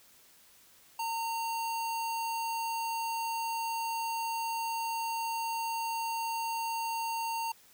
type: tone with sample-and-hold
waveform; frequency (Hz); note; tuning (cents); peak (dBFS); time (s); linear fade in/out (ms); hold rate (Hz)
sine; 914; A#5; -34; -31; 0.99-7.52; 5; 3675
effects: white hiss -60 dBFS RMS until 7.73 s